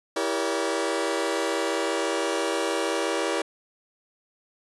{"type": "chord", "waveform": "sawtooth", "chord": "E diminished seventh", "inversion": "none", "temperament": "just", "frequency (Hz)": [329.6, 395.6, 474.7, 569.6], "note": ["E4", "G4", "Bb4", "Db5"], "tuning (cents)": [0, 16, 31, 47], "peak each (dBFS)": -26, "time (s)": [0.16, 3.42], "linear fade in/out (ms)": 5, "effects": ["resampled to 24000 Hz"]}